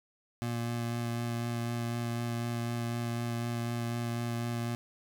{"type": "tone with vibrato", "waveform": "25% pulse", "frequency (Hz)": 118.1, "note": "A#2", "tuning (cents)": 23, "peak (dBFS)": -28, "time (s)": [0.42, 4.75], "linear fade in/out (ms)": 0, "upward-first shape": "sine", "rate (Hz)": 4, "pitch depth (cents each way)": 12, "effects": []}